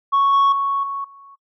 sine tone with level steps, 1108.7 Hz, C#6, in tune, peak -11 / -9 / -17 / -23 / -41 dBFS, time 0.12-1.36 s, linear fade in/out 20 ms, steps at 0.33 / 0.52 / 0.83 / 1.04 s, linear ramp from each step 5 ms, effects noise-tail reverb RT60 0.1 s tail -26 dB re dry + tanh soft clip ceiling -11 dBFS

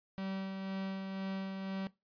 45% pulse tone with tremolo, 192.4 Hz, G3, 32 cents flat, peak -36 dBFS, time 0.18-1.87 s, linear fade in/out 0 ms, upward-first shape sine, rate 2 Hz, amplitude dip 35%, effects noise-tail reverb RT60 0.2 s tail -19 dB re dry + resampled to 11025 Hz

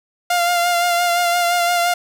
sawtooth tone with vibrato, 698.5 Hz, F5, in tune, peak -11 dBFS, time 0.3-1.94 s, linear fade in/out 5 ms, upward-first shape sine, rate 5.8 Hz, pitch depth 26 cents each way, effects none

